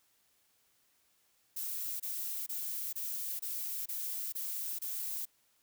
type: noise bursts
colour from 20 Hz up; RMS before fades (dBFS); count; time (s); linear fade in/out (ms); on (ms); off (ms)
violet; -38; 8; 1.56-5.255; 10; 440; 25
effects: white hiss -72 dBFS RMS until 5.62 s